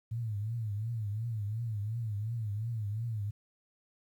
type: tone with vibrato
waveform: sine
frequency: 109.5 Hz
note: A2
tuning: 8 cents flat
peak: -32 dBFS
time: 0.11-3.31 s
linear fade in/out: 10 ms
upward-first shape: triangle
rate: 2.8 Hz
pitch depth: 160 cents each way
effects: 11-bit